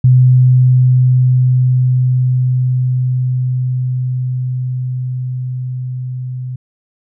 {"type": "tone with level ramp", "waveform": "sine", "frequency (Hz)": 127, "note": "B2", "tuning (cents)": 49, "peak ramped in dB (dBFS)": [-4, -20], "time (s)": [0.04, 6.56], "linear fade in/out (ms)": 5, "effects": []}